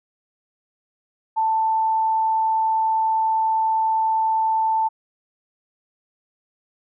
sine tone, 885 Hz, A5, 10 cents sharp, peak -17 dBFS, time 1.36-4.89 s, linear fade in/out 20 ms, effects none

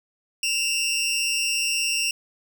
20% pulse tone pair together, 2637 / 2794 Hz, E7 / F7, 0 / 0 cents, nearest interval minor second, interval 100 cents, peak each -22 / -19 dBFS, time 0.43-2.11 s, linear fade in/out 2 ms, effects none

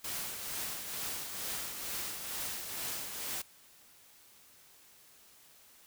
white noise with tremolo, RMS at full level -37 dBFS, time 0.04-3.42 s, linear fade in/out 5 ms, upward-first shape triangle, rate 2.2 Hz, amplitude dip 50%, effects white hiss -60 dBFS RMS until 5.86 s

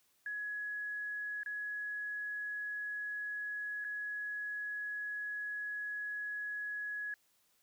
sine tone with dropouts, 1680 Hz, G#6, 19 cents sharp, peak -37 dBFS, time 0.26-7.14 s, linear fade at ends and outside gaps 2 ms, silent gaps 1.433-1.46 / 3.843-3.847 s, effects white hiss -73 dBFS RMS until 7.62 s

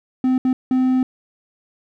triangle tone bursts at uneven times, 257.3 Hz, C4, 29 cents flat, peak -12 dBFS, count 3, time 0.24-0.38 / 0.45-0.53 / 0.71-1.03 s, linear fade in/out 2 ms, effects none

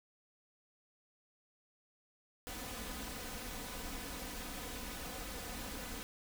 pink noise with comb filter, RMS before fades -44 dBFS, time 2.47-6.03 s, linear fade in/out 0 ms, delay 4 ms, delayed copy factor +0.6, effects none

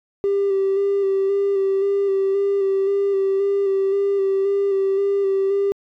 triangle tone with vibrato, 393.5 Hz, G4, 7 cents sharp, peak -13 dBFS, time 0.24-5.72 s, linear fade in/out 0 ms, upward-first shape square, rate 1.9 Hz, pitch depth 21 cents each way, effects tanh soft clip ceiling -13 dBFS

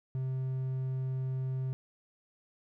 triangle tone, 130.81 Hz, C3, in tune, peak -29 dBFS, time 0.15-1.73 s, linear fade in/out 0 ms, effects none

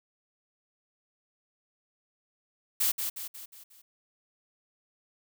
blue noise with echo, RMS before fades -26 dBFS, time 2.8-2.92 s, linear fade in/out 10 ms, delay 180 ms, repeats 5, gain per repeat -6 dB, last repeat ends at 3.82 s, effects none

